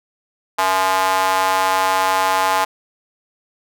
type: tone with high-pass filter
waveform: square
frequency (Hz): 94.3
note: F#2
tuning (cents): +33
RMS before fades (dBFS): -17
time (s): 0.58-2.65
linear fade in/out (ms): 10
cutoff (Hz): 890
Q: 3.3
effects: none